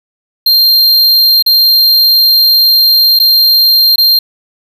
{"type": "tone with dropouts", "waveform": "square", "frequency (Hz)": 4186, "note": "C8", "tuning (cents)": 0, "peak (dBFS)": -5, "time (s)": [0.46, 4.19], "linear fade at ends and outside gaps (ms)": 5, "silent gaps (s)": [[1.425, 1.462], [3.19, 3.198], [3.959, 3.98]], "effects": ["7-bit"]}